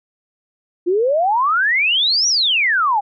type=exponential two-way sweep; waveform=sine; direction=up then down; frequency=337.4 to 5920 to 778 Hz; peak=-13 dBFS; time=0.86-3.01 s; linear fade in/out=20 ms; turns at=2.28 s; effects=none